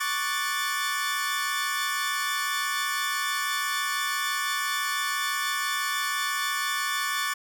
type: chord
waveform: sawtooth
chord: D major seventh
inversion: third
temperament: equal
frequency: 1108.7 / 1174.7 / 1480 / 1760 Hz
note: C#6 / D6 / F#6 / A6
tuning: 0 / 0 / 0 / 0 cents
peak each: -28 / -29 / -31 / -26 dBFS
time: 0-7.34 s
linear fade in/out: 10 ms
effects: none